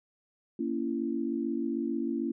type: chord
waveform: sine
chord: A# diminished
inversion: none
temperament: just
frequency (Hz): 233.1 / 279.7 / 335.6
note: A#3 / C#4 / E4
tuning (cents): 0 / +16 / +31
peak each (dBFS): -33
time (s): 0.59-2.32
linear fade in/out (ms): 5
effects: none